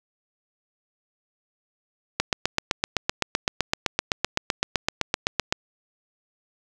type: click train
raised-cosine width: 0.2 ms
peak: -3 dBFS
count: 27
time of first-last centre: 2.2-5.525 s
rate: 7.82 Hz
effects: none